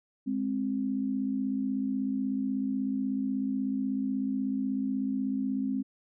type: tone pair together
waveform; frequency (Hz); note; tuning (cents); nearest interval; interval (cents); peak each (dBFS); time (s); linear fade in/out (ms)
sine; 207.7 / 264; G#3 / C4; 0 / +16; major third; 416; -32 / -29; 0.26-5.83; 20
effects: none